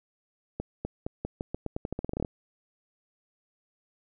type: accelerating click train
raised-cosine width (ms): 2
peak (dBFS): -18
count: 18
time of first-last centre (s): 0.6-2.248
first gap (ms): 250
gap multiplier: 0.86
effects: none